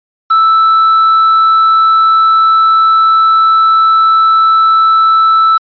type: tone with quantisation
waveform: triangle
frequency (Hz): 1318.5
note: E6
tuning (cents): 0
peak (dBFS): -3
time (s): 0.3-5.58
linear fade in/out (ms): 10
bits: 5
effects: resampled to 11025 Hz